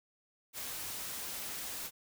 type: noise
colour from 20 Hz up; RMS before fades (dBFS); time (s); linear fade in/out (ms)
white; -41; 0.53-1.91; 50
effects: none